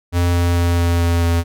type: tone with pitch steps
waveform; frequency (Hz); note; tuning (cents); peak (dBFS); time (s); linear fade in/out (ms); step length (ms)
square; 87.31 / 86.81 / 86.31 / 85.81 / 85.32 / 84.82; F2 / F2 / F2 / F2 / F2 / E2; 0 / -10 / -20 / -30 / -40 / +50; -14; 0.12-1.44; 50; 220
effects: none